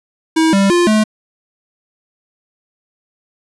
square tone with pitch steps, 321.2 / 196.8 / 349.4 / 215.3 Hz, E4 / G3 / F4 / A3, -45 / +7 / +1 / -37 cents, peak -10 dBFS, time 0.36-1.04 s, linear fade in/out 10 ms, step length 170 ms, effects resampled to 24000 Hz

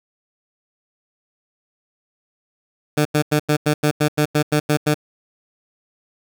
15% pulse tone bursts, 150 Hz, D3, 37 cents sharp, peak -8 dBFS, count 12, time 2.97-4.944 s, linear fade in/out 10 ms, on 82 ms, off 90 ms, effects none

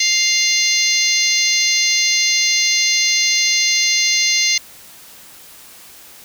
harmonic tone, 698.5 Hz, F5, in tune, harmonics 3 / 4 / 5 / 6 / 7 / 8 / 9, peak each -19 / -23 / -25 / -19 / -22 / -26 / -19 dBFS, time 0-4.58 s, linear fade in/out 5 ms, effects white hiss -41 dBFS RMS until 6.24 s

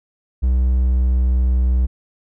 triangle tone with pitch glide, 63.1 to 62.63 Hz, B1 to B1, +38 to +25 cents, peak -11 dBFS, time 0.42-1.87 s, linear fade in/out 20 ms, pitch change -13 cents, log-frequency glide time 0.68-1.56 s, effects none

